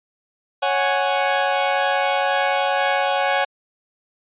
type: chord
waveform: sawtooth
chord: C# suspended fourth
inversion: none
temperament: equal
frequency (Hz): 554.4 / 740 / 830.6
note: C#5 / F#5 / G#5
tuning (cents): 0 / 0 / 0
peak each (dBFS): -18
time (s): 0.62-3.45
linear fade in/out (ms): 10
effects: resampled to 8000 Hz